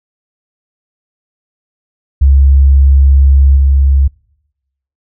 sine tone with level steps, 68.5 Hz, C#2, 20 cents flat, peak -3 / -5 dBFS, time 2.21-4.08 s, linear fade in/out 10 ms, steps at 3.56 s, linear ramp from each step 10 ms, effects noise-tail reverb RT60 0.9 s tail -26 dB re dry

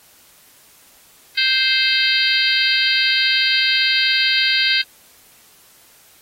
harmonic tone with a mistuned harmonic, 523.3 Hz, C5, in tune, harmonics 3 / 4 / 5 / 6 / 7 / 8 / 9, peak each -22 / -22 / -22 / -22 / -22 / -22 / -22 dBFS, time 1.37-4.82 s, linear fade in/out 10 ms, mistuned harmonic 7, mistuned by +51 cents, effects white hiss -50 dBFS RMS until 6.21 s + AAC 48 kbps

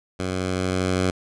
10% pulse tone with level ramp, 92.5 Hz, F#2, in tune, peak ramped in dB -17 to -11 dBFS, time 0.19-1.11 s, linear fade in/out 10 ms, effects resampled to 22050 Hz

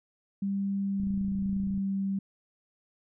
sine tone with pitch glide, 197.5 to 195.23 Hz, G3 to G3, +13 to -7 cents, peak -27 dBFS, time 0.42-2.19 s, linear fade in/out 5 ms, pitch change -20 cents, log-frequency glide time 0.81-1.38 s
click train, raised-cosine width 5 ms, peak -29 dBFS, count 23, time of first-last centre 1-1.777 s, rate 28.3 Hz
effects none

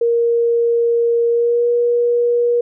sine tone with pitch glide, 468.5 to 478.1 Hz, A#4 to A#4, +9 to +44 cents, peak -12 dBFS, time 0.01-2.61 s, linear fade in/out 5 ms, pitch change +35 cents, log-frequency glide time 1.29-1.68 s, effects none

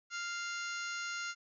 harmonic tone with a mistuned harmonic, 697 Hz, F5, 4 cents flat, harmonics 2 / 3 / 4 / 5 / 6 / 7 / 8 / 9 / 10, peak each -39 / -45 / -47 / -54 / -49 / -52 / -51 / -49 / -53 dBFS, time 0.1-1.35 s, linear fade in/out 50 ms, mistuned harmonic 9, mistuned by +43 cents, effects none

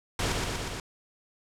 pink noise with echo, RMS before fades -28 dBFS, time 0.19-0.32 s, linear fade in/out 2 ms, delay 120 ms, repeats 4, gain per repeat -2 dB, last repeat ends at 0.8 s, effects low-pass 8000 Hz 12 dB/octave

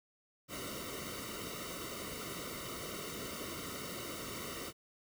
pink noise with comb filter, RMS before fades -43 dBFS, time 0.48-4.73 s, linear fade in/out 50 ms, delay 1.2 ms, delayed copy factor -1, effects none

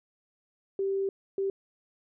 sine tone bursts at uneven times, 390.3 Hz, G4, 8 cents flat, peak -26 dBFS, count 2, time 0.79-1.09 / 1.38-1.5 s, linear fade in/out 2 ms, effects none

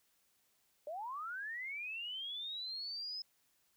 sine linear sweep, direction up, 569 to 5140 Hz, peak -40 dBFS, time 0.87-3.22 s, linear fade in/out 2 ms, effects white hiss -75 dBFS RMS until 3.76 s

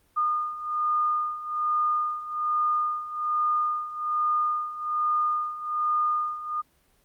sine beating tone pair, 1219 / 1220.2 Hz, D#6 / D#6, -36 / -34 cents, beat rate 1.2 Hz, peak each -29 / -25 dBFS, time 0.16-6.62 s, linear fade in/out 20 ms, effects pink hiss -65 dBFS RMS until 7.04 s + Opus 32 kbps

